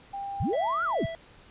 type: tone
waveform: sine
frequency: 795 Hz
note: G5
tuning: 24 cents sharp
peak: -32 dBFS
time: 0.13-0.56 s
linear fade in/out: 10 ms
type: linear two-way sweep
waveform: sine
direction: up then down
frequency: 51.91 to 1453 to 51.91 Hz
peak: -25 dBFS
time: 0.4-1.06 s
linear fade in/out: 5 ms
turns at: 0.84 s
type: tone with tremolo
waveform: square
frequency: 659.3 Hz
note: E5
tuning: in tune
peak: -32 dBFS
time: 0.53-1.15 s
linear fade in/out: 0 ms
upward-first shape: triangle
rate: 2.4 Hz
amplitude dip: 80%
effects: pink hiss -54 dBFS RMS until 1.5 s + resampled to 8000 Hz